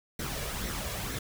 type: noise with flanger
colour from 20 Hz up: pink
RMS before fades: -35 dBFS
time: 0.19-1.19 s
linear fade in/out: 5 ms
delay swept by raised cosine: 0.51 to 1.81 ms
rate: 2.1 Hz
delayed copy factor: +0.5
effects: none